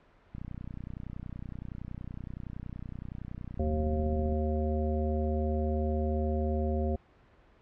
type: click train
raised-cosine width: 5 ms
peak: -28 dBFS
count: 123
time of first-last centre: 0.35-4.324 s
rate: 30.7 Hz
type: harmonic tone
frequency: 76.9 Hz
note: D#2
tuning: 20 cents flat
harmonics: 1 / 3 / 5 / 7 / 9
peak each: -29 / -34 / -36 / -37 / -39 dBFS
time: 3.59-6.96 s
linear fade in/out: 5 ms
effects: pink hiss -61 dBFS RMS until 7.61 s + low-pass 2000 Hz 12 dB/octave